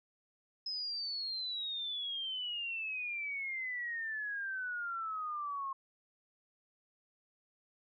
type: exponential sweep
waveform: sine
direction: down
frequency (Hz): 5140 to 1070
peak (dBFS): -36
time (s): 0.66-5.73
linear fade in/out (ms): 5
effects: none